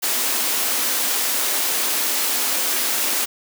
white high-pass noise, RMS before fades -21 dBFS, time 0.02-3.26 s, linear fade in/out 20 ms, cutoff 220 Hz, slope 96 dB/octave, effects none

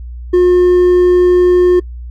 triangle tone with hard clipping, 358.8 Hz, F4, 47 cents sharp, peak -6 dBFS, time 0.33-1.8 s, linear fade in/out 10 ms, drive 5 dB, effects noise-tail reverb RT60 0.1 s tail -24 dB re dry + added 60 Hz sine -24 dBFS peak until 2.1 s

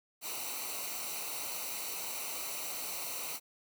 white noise with comb filter, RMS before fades -39 dBFS, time 0.21-3.4 s, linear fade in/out 50 ms, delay 0.59 ms, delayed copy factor -0.75, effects none

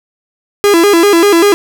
45% pulse tone with vibrato, 370 Hz, F#4, in tune, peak -5 dBFS, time 0.64-1.54 s, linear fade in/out 0 ms, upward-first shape square, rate 5.1 Hz, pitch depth 170 cents each way, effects none

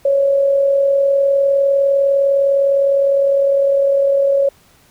sine tone with amplitude modulation, 554.4 Hz, C#5, in tune, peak -9 dBFS, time 0.05-4.49 s, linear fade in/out 5 ms, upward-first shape sine, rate 39.8 Hz, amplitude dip 35%, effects pink hiss -51 dBFS RMS until 4.9 s

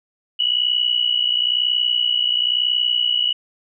sine tone pair together, 2905 / 2966 Hz, F#7 / F#7, -32 / +4 cents, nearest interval unison, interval 36 cents, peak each -19 dBFS, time 0.39-3.33 s, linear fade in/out 10 ms, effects none

